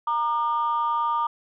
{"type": "tone pair together", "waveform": "sine", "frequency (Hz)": [932.3, 1203.3], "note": ["A#5", "D6"], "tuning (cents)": [0, 42], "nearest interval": "major third", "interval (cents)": 442, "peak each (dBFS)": [-23, -23], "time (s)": [0.07, 1.27], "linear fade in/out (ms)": 5, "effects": ["tanh soft clip ceiling -16 dBFS"]}